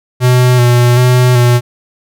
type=tone with vibrato; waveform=square; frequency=123.47 Hz; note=B2; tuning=in tune; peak=-6 dBFS; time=0.2-1.61 s; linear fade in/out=50 ms; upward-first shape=square; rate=1.3 Hz; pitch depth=25 cents each way; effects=none